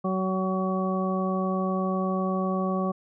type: harmonic tone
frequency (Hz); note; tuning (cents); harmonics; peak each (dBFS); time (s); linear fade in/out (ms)
188; F#3; +28; 1 / 2 / 3 / 4 / 6; -26 / -32 / -32 / -35 / -32; 0.04-2.92; 10
effects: none